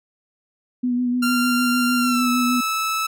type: tone with vibrato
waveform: sine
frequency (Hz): 246.4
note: B3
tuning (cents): -4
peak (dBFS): -18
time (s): 0.83-2.61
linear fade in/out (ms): 10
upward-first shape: sine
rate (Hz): 6.6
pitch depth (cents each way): 24
type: tone with pitch glide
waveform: sawtooth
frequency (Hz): 1385 to 1307.3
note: F6 to E6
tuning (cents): -15 to -15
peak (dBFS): -17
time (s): 1.22-3.07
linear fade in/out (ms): 10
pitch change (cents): -100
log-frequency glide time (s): 1.99-2.28
effects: none